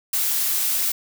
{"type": "noise", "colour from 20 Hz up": "blue", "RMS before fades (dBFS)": -22, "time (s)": [0.13, 0.92], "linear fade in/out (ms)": 5, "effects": []}